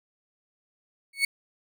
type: tone with exponential growth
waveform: 35% pulse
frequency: 2217 Hz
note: C#7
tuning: in tune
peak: -16 dBFS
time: 1.13-1.25 s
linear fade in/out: 5 ms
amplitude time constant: 26 ms
effects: none